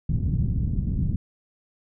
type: low-pass noise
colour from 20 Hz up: white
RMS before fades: -24 dBFS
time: 0.09-1.16 s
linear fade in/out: 5 ms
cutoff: 170 Hz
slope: 24 dB/octave
effects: none